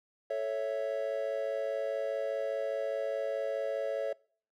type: chord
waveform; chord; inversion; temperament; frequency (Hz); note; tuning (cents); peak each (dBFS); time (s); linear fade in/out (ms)
triangle; A major; none; equal; 440 / 554.4 / 659.3; A4 / C#5 / E5; 0 / 0 / 0; -36 / -31 / -34; 0.3-4.13; 5
effects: noise-tail reverb RT60 0.5 s tail -24 dB re dry